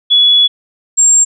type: tone pair in turn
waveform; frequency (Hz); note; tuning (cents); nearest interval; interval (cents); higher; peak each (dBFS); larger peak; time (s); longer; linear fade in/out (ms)
sine; 3396 / 7441; G#7 / A#8; +38 / -4; octave + major second; 1358; second; -5; neither; 0.1-0.48 / 0.97-1.25; first; 20
effects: none